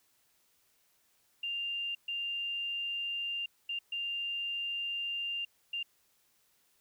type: tone bursts at uneven times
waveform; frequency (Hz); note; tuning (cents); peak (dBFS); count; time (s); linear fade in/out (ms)
sine; 2794; F7; 0; -33; 5; 1.43-1.95 / 2.08-3.46 / 3.69-3.79 / 3.92-5.45 / 5.73-5.83; 5
effects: white hiss -71 dBFS RMS until 6.8 s